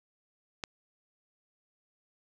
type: click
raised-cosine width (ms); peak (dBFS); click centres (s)
0.2; -17; 0.638
effects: none